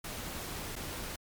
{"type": "noise with dropouts", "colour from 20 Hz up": "pink", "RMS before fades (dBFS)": -40, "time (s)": [0.04, 1.16], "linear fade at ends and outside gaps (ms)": 5, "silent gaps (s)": [0.756, 0.762], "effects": ["MP3 96 kbps"]}